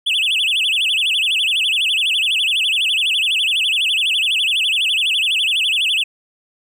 triangle tone with vibrato, 2976 Hz, F#7, 9 cents sharp, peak -13 dBFS, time 0.06-6.04 s, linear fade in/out 10 ms, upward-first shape sine, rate 12 Hz, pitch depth 280 cents each way, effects none

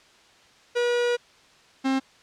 45% pulse tone pair in turn, 482.4 / 266.4 Hz, B4 / C4, -41 / +31 cents, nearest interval minor seventh, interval 1028 cents, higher first, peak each -21 / -21 dBFS, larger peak neither, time 0.75-1.17 / 1.84-2 s, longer first, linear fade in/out 20 ms, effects white hiss -55 dBFS RMS until 2.22 s + low-pass 5000 Hz 12 dB/octave

